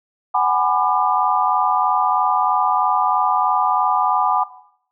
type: chord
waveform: sine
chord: G# half-diminished seventh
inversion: third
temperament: just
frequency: 747.5 / 830.6 / 996.7 / 1196.1 Hz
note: F#5 / G#5 / B5 / D6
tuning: +17 / 0 / +16 / +31 cents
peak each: -20 dBFS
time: 0.34-4.44 s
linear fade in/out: 10 ms
effects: noise-tail reverb RT60 0.7 s tail -18 dB re dry